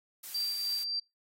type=noise; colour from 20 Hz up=blue; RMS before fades=-42 dBFS; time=0.23-0.84 s; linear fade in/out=10 ms
type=tone with tremolo; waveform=sine; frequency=4699 Hz; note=D8; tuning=in tune; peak=-29 dBFS; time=0.34-1 s; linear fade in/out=10 ms; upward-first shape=sine; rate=3.4 Hz; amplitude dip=35%
effects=noise-tail reverb RT60 0.2 s tail -23 dB re dry + AAC 48 kbps